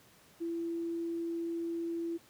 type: tone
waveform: sine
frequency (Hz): 335.7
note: E4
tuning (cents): +32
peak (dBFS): -33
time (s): 0.4-2.18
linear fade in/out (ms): 20
effects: pink hiss -61 dBFS RMS until 2.29 s + high-pass 100 Hz 12 dB/octave